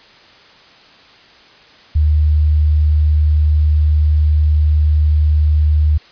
sine tone, 75.9 Hz, D#2, 42 cents flat, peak -9 dBFS, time 1.95-5.98 s, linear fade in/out 10 ms, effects white hiss -44 dBFS RMS until 6.11 s + resampled to 11025 Hz

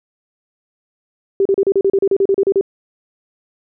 sine tone bursts, 392 Hz, G4, in tune, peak -10 dBFS, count 14, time 1.4-2.611 s, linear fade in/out 2 ms, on 54 ms, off 35 ms, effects none

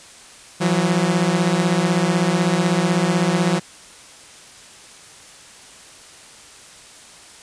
sawtooth beating tone pair, 167.5 / 183.5 Hz, E3 / F#3, +28 / -14 cents, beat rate 16 Hz, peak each -15 dBFS, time 0.6-3.6 s, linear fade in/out 20 ms, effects white hiss -43 dBFS RMS until 7.42 s + resampled to 22050 Hz

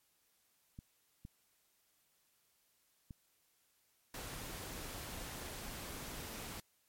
clicks, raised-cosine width 5 ms, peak -36 dBFS, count 3, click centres 0.789 / 1.251 / 3.108 s
pink noise, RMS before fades -46 dBFS, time 4.14-6.6 s, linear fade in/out 2 ms
effects white hiss -75 dBFS RMS until 6.88 s + MP3 64 kbps

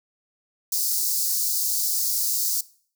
white high-pass noise, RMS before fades -24 dBFS, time 0.72-2.61 s, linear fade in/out 5 ms, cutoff 4500 Hz, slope 48 dB/octave, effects noise-tail reverb RT60 0.5 s tail -20 dB re dry

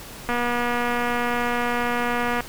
click train, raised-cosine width 0.5 ms, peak -10 dBFS, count 511, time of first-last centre 0.29-2.406 s, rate 241 Hz, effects pink hiss -39 dBFS RMS until 2.48 s

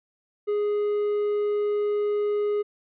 triangle tone, 414.9 Hz, G#4, 2 cents flat, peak -20 dBFS, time 0.47-2.63 s, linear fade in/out 20 ms, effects resampled to 8000 Hz

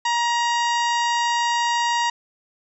harmonic tone with a mistuned harmonic, 946 Hz, A#5, 25 cents sharp, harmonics 1 / 2 / 3 / 4 / 5 / 6 / 7 / 8, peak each -20 / -26 / -30 / -32 / -34 / -36 / -37 / -38 dBFS, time 0.05-2.1 s, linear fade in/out 5 ms, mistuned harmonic 8, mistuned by -15 cents, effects none

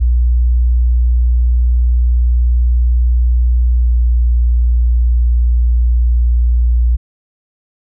sine tone with pitch glide, 60.2 to 59.47 Hz, B1 to A#1, -44 to +35 cents, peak -8 dBFS, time 0-6.97 s, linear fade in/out 20 ms, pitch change -21 cents, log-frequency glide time 3.82-3.88 s, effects none

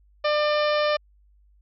harmonic tone, 598 Hz, D5, 31 cents sharp, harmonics 1 / 2 / 3 / 4 / 5 / 6 / 7 / 8 / 9, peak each -21 / -27 / -31 / -33 / -35 / -37 / -38 / -39 / -40 dBFS, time 0.24-0.97 s, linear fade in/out 10 ms, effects added 50 Hz sine -55 dBFS peak until 1.61 s

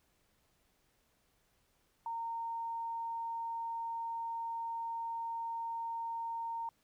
sine tone, 920 Hz, A#5, 23 cents flat, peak -36 dBFS, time 2.06-6.69 s, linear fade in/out 2 ms, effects pink hiss -74 dBFS RMS until 6.83 s

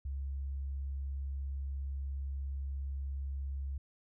sine tone, 68.5 Hz, C#2, 20 cents flat, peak -35 dBFS, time 0.05-3.78 s, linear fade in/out 5 ms, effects none

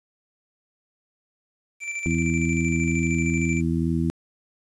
square tone with tremolo, 2341 Hz, D7, 6 cents flat, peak -27 dBFS, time 1.8-3.62 s, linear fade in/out 50 ms, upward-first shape square, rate 13 Hz, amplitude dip 45%
harmonic tone, 82.41 Hz, E2, in tune, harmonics 1 / 2 / 3 / 4, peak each -28 / -24 / -26 / -28 dBFS, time 2.06-4.1 s, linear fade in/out 0 ms
effects resampled to 24000 Hz + 9-bit

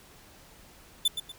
45% pulse tone with echo, 3520 Hz, A7, in tune, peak -21 dBFS, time 1.05-1.08 s, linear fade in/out 5 ms, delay 120 ms, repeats 2, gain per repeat -9 dB, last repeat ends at 1.32 s, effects pink hiss -54 dBFS RMS until 1.38 s

